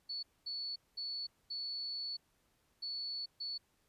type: tone bursts at uneven times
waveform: sine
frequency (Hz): 4435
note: C#8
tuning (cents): 0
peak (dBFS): -38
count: 6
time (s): 0.09-0.23 / 0.46-0.76 / 0.97-1.27 / 1.5-2.17 / 2.82-3.26 / 3.4-3.58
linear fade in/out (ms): 10
effects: pink hiss -75 dBFS RMS until 3.88 s + resampled to 32000 Hz